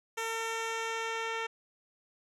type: tone with low-pass filter sweep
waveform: 10% pulse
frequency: 452.7 Hz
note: A4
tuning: 49 cents sharp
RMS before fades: -35 dBFS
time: 0.17-1.47 s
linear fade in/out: 10 ms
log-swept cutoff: 11000 to 4000 Hz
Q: 0.89
effects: none